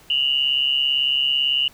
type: tone pair together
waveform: sine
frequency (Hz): 2822 / 2960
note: F7 / F#7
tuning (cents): +17 / 0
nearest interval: minor second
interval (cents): 83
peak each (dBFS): -20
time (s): 0.1-1.68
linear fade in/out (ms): 2
effects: pink hiss -50 dBFS RMS until 1.73 s